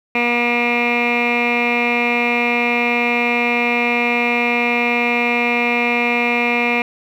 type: tone with low-pass filter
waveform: 15% pulse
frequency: 239.5 Hz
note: A#3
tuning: 47 cents sharp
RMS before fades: -17 dBFS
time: 0.15-6.82 s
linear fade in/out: 2 ms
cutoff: 2400 Hz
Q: 6.3
effects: 8-bit